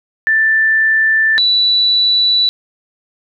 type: tone pair in turn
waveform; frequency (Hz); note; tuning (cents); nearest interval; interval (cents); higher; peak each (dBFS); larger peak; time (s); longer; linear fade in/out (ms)
sine; 1769 / 3954; A6 / B7; +9 / +1; octave + major second; 1392; second; -9; neither; 0.27-1.38 / 1.38-2.49; neither; 0
effects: none